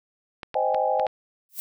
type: clicks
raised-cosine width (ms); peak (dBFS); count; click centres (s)
0.3; -18; 5; 0.432 / 0.543 / 0.746 / 0.997 / 1.067
type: chord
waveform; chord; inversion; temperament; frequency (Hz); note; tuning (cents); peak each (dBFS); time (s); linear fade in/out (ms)
sine; Ab major seventh; first; just; 519.1 / 623 / 778.7 / 830.6; C5 / Eb5 / G5 / Ab5; -14 / +2 / -12 / 0; -26; 0.55-1.07; 5
type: noise with exponential growth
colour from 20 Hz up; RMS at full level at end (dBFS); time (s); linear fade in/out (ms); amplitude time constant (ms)
violet; -28; 1.49-1.6; 0; 22
effects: none